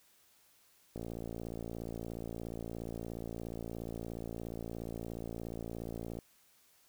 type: click train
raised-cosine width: 2 ms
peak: -28 dBFS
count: 299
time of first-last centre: 0.96-6.188 s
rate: 57 Hz
effects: white hiss -67 dBFS RMS until 6.88 s